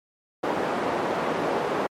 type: band-pass noise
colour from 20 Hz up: white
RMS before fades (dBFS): -26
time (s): 0.43-1.87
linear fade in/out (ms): 10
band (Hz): 240 to 780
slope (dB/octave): 12
effects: MP3 64 kbps